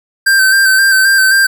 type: tone with vibrato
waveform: square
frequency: 1562 Hz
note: G6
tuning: 7 cents flat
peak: -7 dBFS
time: 0.26-1.47 s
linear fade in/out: 10 ms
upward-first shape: square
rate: 3.8 Hz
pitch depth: 26 cents each way
effects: none